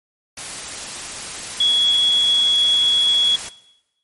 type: tone in noise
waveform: sine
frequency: 3355 Hz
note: G#7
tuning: 17 cents sharp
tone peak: -13 dBFS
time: 1.6-3.36 s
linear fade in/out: 5 ms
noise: white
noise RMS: -30 dBFS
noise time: 0.37-3.49 s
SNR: +14 dB
effects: noise-tail reverb RT60 0.9 s tail -17 dB re dry + MP3 48 kbps